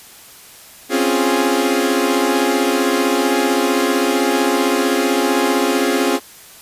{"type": "chord", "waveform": "sawtooth", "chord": "Db major seventh", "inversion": "third", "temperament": "equal", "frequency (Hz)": [261.6, 277.2, 349.2, 415.3], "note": ["C4", "Db4", "F4", "Ab4"], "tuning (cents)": [0, 0, 0, 0], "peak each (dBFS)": -16, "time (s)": [0.89, 6.2], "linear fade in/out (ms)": 50, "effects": ["white hiss -41 dBFS RMS until 6.61 s", "resampled to 32000 Hz"]}